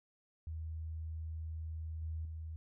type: tone with level steps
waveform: sine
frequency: 79.9 Hz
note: D#2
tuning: 47 cents sharp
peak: -39 / -37 / -41 dBFS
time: 0.47-2.56 s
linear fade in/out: 0 ms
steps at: 2.02 / 2.25 s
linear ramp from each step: 2 ms
effects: none